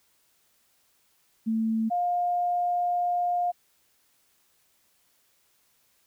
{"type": "tone pair in turn", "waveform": "sine", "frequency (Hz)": [222.9, 707.7], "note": ["A3", "F5"], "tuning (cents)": [23, 23], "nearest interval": "octave + minor sixth", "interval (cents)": 2000, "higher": "second", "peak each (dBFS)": -23, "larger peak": "neither", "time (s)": [[1.46, 1.9], [1.9, 3.52]], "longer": "second", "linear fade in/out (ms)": 20, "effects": ["white hiss -67 dBFS RMS until 6.06 s"]}